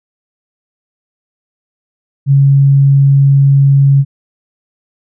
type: tone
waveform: sine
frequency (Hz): 138.59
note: C#3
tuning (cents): 0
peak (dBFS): -4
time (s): 2.26-4.05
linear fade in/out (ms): 50
effects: none